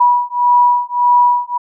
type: beating tone pair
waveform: sine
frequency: 973 / 974.7 Hz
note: B5 / B5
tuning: -26 / -23 cents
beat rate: 1.7 Hz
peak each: -12 dBFS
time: 0-1.58 s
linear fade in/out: 10 ms
effects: none